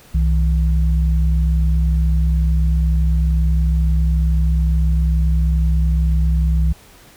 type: tone pair together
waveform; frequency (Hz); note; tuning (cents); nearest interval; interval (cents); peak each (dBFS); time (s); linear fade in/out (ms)
sine; 64 / 161.78; C2 / E3; -38 / -32; octave + major third; 1606; -13 / -21; 0.14-6.73; 10
effects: pink hiss -46 dBFS RMS until 7.16 s